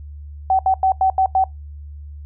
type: tone bursts at uneven times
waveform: sine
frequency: 762 Hz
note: G5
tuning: 49 cents flat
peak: -12 dBFS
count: 6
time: 0.5-0.59 / 0.66-0.74 / 0.83-0.92 / 1.01-1.1 / 1.18-1.26 / 1.35-1.44 s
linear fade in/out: 2 ms
effects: noise-tail reverb RT60 0.2 s tail -25 dB re dry + added 73 Hz sine -32 dBFS peak until 2.25 s